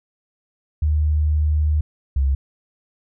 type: tone pair in turn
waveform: sine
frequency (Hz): 76 / 67.85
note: D#2 / C#2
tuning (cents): -40 / -36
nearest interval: major second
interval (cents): 196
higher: first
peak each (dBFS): -15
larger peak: neither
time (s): 0.82-1.81 / 2.16-2.35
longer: first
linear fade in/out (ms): 5
effects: none